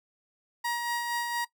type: tone with tremolo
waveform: 30% pulse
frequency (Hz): 950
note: A#5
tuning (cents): +33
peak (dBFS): -25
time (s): 0.64-1.45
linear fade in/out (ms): 10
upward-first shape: sine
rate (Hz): 4.3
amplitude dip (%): 35
effects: noise-tail reverb RT60 0.1 s tail -18 dB re dry